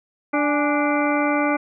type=harmonic tone with a mistuned harmonic; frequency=293.7 Hz; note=D4; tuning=in tune; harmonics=1 / 2 / 3 / 4 / 5 / 7 / 8; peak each=-21 / -24 / -26 / -27 / -28 / -29 / -30 dBFS; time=0.33-1.57 s; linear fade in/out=10 ms; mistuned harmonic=3; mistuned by=-80 cents; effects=none